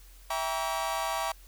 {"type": "chord", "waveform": "40% pulse", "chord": "E diminished seventh", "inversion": "none", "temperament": "just", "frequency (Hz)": [659.3, 791.1, 949.3, 1139.2], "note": ["E5", "G5", "Bb5", "Db6"], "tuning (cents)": [0, 16, 31, 47], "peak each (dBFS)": -34, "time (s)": [0.3, 1.32], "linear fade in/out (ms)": 5, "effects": ["added 44 Hz sine -50 dBFS peak until 1.47 s", "white hiss -58 dBFS RMS until 1.47 s"]}